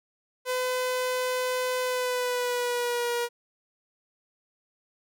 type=tone with pitch glide; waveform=sawtooth; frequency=506 to 477.6 Hz; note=B4 to A#4; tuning=+42 to +42 cents; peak=-22 dBFS; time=0.45-3.29 s; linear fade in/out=50 ms; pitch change=-100 cents; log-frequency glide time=1.82-3.12 s; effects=none